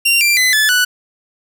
sawtooth tone with pitch steps, 2766 / 2367 / 2025 / 1732.4 / 1482.3 Hz, F7 / D7 / B6 / A6 / F#6, -17 / +13 / +43 / -27 / +3 cents, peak -7 dBFS, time 0.05-0.85 s, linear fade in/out 10 ms, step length 160 ms, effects none

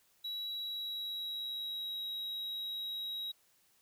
triangle tone with pitch glide, 3900 to 3835 Hz, B7 to A#7, -23 to +48 cents, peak -36 dBFS, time 0.24-3.32 s, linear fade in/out 10 ms, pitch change -29 cents, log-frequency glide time 0.42-2.03 s, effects white hiss -70 dBFS RMS until 3.81 s

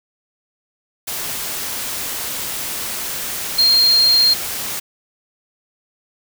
sine tone in noise, 4210 Hz, C8, 10 cents sharp, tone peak -10 dBFS, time 3.58-4.34 s, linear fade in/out 10 ms, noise white, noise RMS -25 dBFS, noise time 1.07-4.8 s, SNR +12 dB, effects none

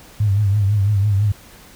sine tone with vibrato, 101.6 Hz, G#2, 38 cents flat, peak -13 dBFS, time 0.2-1.32 s, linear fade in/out 5 ms, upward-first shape triangle, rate 6 Hz, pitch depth 100 cents each way, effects pink hiss -44 dBFS RMS until 1.75 s

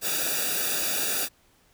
white noise with comb filter, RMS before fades -27 dBFS, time 0.01-1.29 s, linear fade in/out 50 ms, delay 0.95 ms, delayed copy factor -0.95, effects pink hiss -62 dBFS RMS until 1.73 s

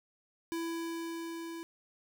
square tone with level ramp, 332.5 Hz, E4, 15 cents sharp, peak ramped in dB -34 to -41 dBFS, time 0.52-1.63 s, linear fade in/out 0 ms, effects none

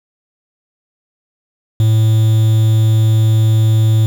triangle tone with quantisation, 110 Hz, A2, in tune, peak -6 dBFS, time 1.8-4.06 s, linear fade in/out 0 ms, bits 5, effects none

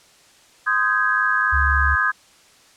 sine chord, Ab major seventh, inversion first, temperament just, 1038.3 / 1245.9 / 1557.4 / 1661.2 Hz, C6 / Eb6 / G6 / Ab6, -14 / +2 / -12 / 0 cents, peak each -26 / -22 / -22 / -20 dBFS, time 0.66-2.12 s, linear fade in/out 20 ms
sine tone, 72.1 Hz, D2, 31 cents flat, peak -19 dBFS, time 1.52-1.96 s, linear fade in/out 20 ms
effects white hiss -52 dBFS RMS until 2.76 s + low-pass 8000 Hz 12 dB/octave

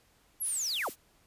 sine linear sweep, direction down, 11710 to 100.3 Hz, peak -30 dBFS, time 0.4-0.9 s, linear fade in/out 20 ms
blue noise, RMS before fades -42 dBFS, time 0.42-0.96 s, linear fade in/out 50 ms
effects pink hiss -66 dBFS RMS until 1.26 s + resampled to 32000 Hz

